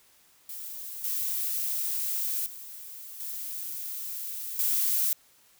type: noise with level steps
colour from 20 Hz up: violet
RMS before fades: -39 / -30 / -43 / -36 / -26 dBFS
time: 0.49-5.13 s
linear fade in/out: 2 ms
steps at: 1.04 / 2.46 / 3.2 / 4.59 s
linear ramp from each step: 2 ms
effects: white hiss -61 dBFS RMS until 5.59 s